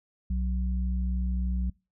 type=tone pair together; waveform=sine; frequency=61.74 / 185 Hz; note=B1 / F#3; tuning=0 / 0 cents; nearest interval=octave + perfect fifth; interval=1900 cents; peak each=-26 / -33 dBFS; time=0.3-1.7 s; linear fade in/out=5 ms; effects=noise-tail reverb RT60 0.3 s tail -25 dB re dry